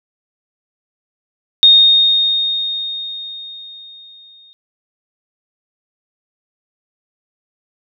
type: tone with exponential decay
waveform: sine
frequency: 3698 Hz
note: A#7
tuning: 15 cents flat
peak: -3 dBFS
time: 1.63-4.53 s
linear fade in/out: 0 ms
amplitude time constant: 630 ms
effects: none